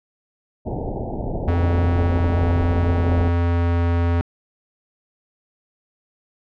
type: low-pass noise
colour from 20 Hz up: pink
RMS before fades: -26 dBFS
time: 0.65-3.3 s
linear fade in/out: 20 ms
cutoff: 860 Hz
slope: 96 dB/octave
type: tone with pitch glide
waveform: square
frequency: 86.4 to 85.61 Hz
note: F2 to F2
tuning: -18 to -34 cents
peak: -17 dBFS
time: 1.48-4.21 s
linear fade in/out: 0 ms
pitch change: -16 cents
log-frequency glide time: 2.75-3.86 s
effects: low-pass 2000 Hz 12 dB/octave